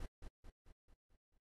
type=noise with echo; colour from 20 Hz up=brown; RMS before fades=-43 dBFS; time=0-0.06 s; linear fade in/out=5 ms; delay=220 ms; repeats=6; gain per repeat=-5 dB; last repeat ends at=1.38 s; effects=AAC 32 kbps